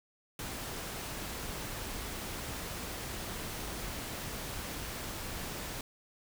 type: noise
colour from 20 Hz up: pink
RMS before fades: -40 dBFS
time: 0.39-5.81 s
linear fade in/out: 2 ms
effects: none

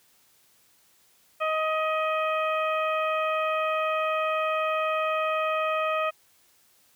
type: harmonic tone with a mistuned harmonic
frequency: 628 Hz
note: D#5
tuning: 16 cents sharp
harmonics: 1 / 2 / 3 / 4 / 5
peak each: -27 / -27 / -38 / -33 / -42 dBFS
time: 1.4-6.11 s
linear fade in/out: 20 ms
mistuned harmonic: 3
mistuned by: +18 cents
effects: white hiss -62 dBFS RMS until 6.95 s + high-pass 60 Hz 12 dB/octave

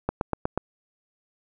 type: click train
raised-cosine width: 1 ms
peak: -10 dBFS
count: 5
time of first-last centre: 0.09-0.576 s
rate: 8.23 Hz
effects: none

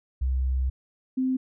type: tone pair in turn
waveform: sine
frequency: 64.8 / 259.2 Hz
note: C2 / C4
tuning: -16 / -16 cents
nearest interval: 2 octaves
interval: 2400 cents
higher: second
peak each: -22 dBFS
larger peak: neither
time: 0.21-0.7 / 1.17-1.37 s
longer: first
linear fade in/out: 10 ms
effects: none

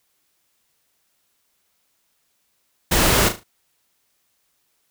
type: noise with echo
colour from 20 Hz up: pink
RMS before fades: -17 dBFS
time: 2.91-3.29 s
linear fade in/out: 10 ms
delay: 37 ms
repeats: 4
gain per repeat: -9 dB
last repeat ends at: 3.438 s
effects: white hiss -68 dBFS RMS until 4.9 s

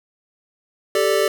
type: chord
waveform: square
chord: G suspended second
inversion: none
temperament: equal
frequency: 392 / 440 / 587.3 Hz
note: G4 / A4 / D5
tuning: 0 / 0 / 0 cents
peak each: -21 dBFS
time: 0.95-1.28 s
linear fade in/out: 2 ms
effects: none

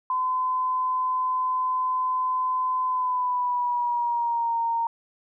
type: tone with pitch glide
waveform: sine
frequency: 1020 to 924.6 Hz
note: C6 to A#5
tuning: -44 to -14 cents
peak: -22 dBFS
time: 0.1-4.87 s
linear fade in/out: 2 ms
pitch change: -170 cents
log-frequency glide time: 2.86-4.57 s
effects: none

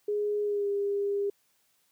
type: tone with pitch glide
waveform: sine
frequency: 415.3 to 402.8 Hz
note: G#4 to G4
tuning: 0 to +47 cents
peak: -26 dBFS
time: 0.08-1.3 s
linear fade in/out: 5 ms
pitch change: -53 cents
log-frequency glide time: 0.43-0.68 s
effects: white hiss -70 dBFS RMS until 1.91 s + high-pass 80 Hz 12 dB/octave

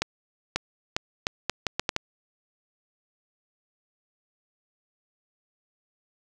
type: accelerating click train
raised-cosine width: 0.2 ms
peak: -7 dBFS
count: 9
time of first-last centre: 0.02-1.964 s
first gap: 540 ms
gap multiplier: 0.75
effects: none

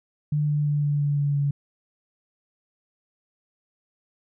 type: tone with pitch steps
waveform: sine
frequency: 148.9 / 147.79 / 146.68 / 145.58 / 144.49 / 143.41 / 142.34 Hz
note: D3 / D3 / D3 / D3 / D3 / D3 / C#3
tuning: +24 / +11 / -2 / -15 / -28 / -41 / +46 cents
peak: -20 dBFS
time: 0.32-1.51 s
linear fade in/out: 5 ms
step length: 170 ms
effects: none

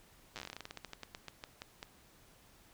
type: slowing click train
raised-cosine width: 0.2 ms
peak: -26 dBFS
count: 24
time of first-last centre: 0.36-1.829 s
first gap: 8 ms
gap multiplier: 1.16
effects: pink hiss -63 dBFS RMS until 2.73 s

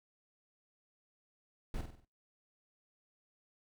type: noise with echo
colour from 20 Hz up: brown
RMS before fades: -37 dBFS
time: 1.74-1.81 s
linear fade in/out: 2 ms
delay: 48 ms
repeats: 5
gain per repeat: -6 dB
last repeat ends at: 2.05 s
effects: noise-tail reverb RT60 0.3 s tail -24 dB re dry

